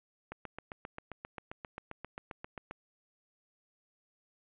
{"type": "click train", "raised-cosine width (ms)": 0.5, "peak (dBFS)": -26, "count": 19, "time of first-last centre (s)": [0.32, 2.71], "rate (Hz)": 7.53, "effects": ["resampled to 8000 Hz", "10-bit"]}